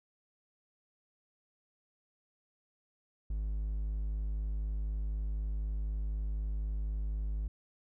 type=tone; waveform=triangle; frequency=52 Hz; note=G#1; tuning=3 cents sharp; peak=-30 dBFS; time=3.3-7.48 s; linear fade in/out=5 ms; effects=none